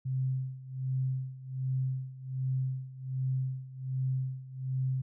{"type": "tone with tremolo", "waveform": "sine", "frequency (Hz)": 130.81, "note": "C3", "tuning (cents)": 0, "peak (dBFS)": -27, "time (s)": [0.05, 5.02], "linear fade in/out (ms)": 10, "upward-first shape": "sine", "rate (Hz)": 1.3, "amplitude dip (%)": 85, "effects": []}